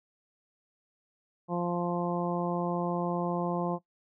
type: harmonic tone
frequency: 174.61 Hz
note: F3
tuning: in tune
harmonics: 1 / 2 / 3 / 4 / 5 / 6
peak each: -31 / -34 / -36 / -37 / -38 / -39 dBFS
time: 1.48-3.79 s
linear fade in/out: 50 ms
effects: noise-tail reverb RT60 0.1 s tail -17 dB re dry